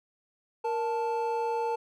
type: tone pair together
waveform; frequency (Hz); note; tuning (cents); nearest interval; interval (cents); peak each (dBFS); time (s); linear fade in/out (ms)
triangle; 467.2 / 880; A#4 / A5; +4 / 0; major seventh; 1096; -28 / -28; 0.64-1.76; 10
effects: none